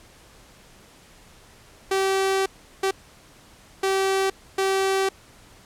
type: tone bursts at uneven times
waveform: sawtooth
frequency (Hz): 385.8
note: G4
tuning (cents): -28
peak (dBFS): -16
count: 4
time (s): 1.91-2.46 / 2.83-2.91 / 3.83-4.3 / 4.58-5.09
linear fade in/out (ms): 5
effects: pink hiss -51 dBFS RMS until 5.65 s + low-pass 11000 Hz 12 dB/octave